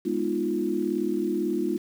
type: chord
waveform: sine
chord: F half-diminished seventh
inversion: first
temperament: equal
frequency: 207.7 / 246.9 / 311.1 / 349.2 Hz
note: Ab3 / Cb4 / Eb4 / F4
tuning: 0 / 0 / 0 / 0 cents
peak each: -31 / -32 / -29 / -27 dBFS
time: 0.05-1.78 s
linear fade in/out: 10 ms
effects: 8-bit